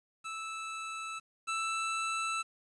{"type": "tone pair in turn", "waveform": "25% pulse", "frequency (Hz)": [1314, 1323.1], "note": ["E6", "E6"], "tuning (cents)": [-6, 6], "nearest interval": "unison", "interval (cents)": 12, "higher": "second", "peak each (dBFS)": [-34, -28], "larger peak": "second", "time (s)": [[0.24, 1.2], [1.47, 2.43]], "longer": "neither", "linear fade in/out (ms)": 20, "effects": ["resampled to 22050 Hz", "10-bit"]}